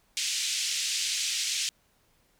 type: band-pass noise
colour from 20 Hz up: white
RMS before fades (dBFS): -30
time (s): 0.17-1.69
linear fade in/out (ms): 0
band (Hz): 2400 to 7300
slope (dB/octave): 24
effects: pink hiss -67 dBFS RMS until 2.39 s